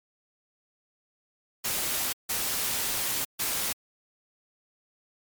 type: noise bursts at uneven times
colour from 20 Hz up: white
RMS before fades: -29 dBFS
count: 3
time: 1.64-2.13 / 2.29-3.25 / 3.39-3.73 s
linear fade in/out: 10 ms
effects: MP3 96 kbps